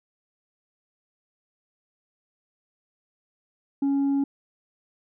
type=tone with tanh clipping; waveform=sine; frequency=277.9 Hz; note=C#4; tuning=4 cents sharp; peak=-21 dBFS; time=3.82-4.24 s; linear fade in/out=5 ms; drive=2 dB; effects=none